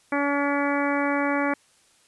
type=harmonic tone; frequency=284.4 Hz; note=C#4; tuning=45 cents sharp; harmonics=1 / 2 / 3 / 4 / 5 / 6 / 7 / 8; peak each=-25 / -28 / -30 / -31 / -32 / -33 / -33 / -34 dBFS; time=0.12-1.54 s; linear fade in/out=5 ms; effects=white hiss -60 dBFS RMS until 2.07 s + resampled to 24000 Hz